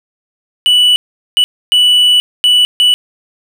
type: tone bursts at uneven times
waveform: triangle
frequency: 2960 Hz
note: F#7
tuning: in tune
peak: -4 dBFS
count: 5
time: 0.66-0.96 / 1.37-1.44 / 1.72-2.2 / 2.44-2.65 / 2.8-2.94 s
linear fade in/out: 0 ms
effects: none